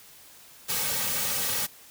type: noise with comb filter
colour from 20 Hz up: white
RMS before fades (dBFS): -28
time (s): 0.68-1.67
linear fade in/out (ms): 20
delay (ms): 2.9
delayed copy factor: -1
effects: white hiss -51 dBFS RMS until 1.9 s